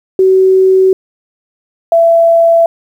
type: tone pair in turn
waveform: sine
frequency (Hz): 378.1 / 668.9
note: F#4 / E5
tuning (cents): +38 / +25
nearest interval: minor seventh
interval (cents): 987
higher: second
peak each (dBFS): -4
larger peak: neither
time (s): 0.19-0.93 / 1.92-2.66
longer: neither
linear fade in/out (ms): 2
effects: 7-bit